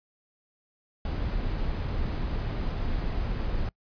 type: noise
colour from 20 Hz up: brown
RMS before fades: -29 dBFS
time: 1.05-3.69 s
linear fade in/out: 2 ms
effects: noise-tail reverb RT60 0.1 s tail -25 dB re dry + resampled to 11025 Hz